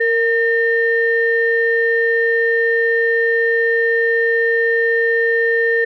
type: tone pair together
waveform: sine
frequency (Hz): 462.7 / 1816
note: A#4 / A#6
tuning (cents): -13 / -46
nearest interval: 2 octaves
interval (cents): 2367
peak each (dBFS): -15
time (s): 0-5.85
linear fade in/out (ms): 10
effects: tanh soft clip ceiling -5 dBFS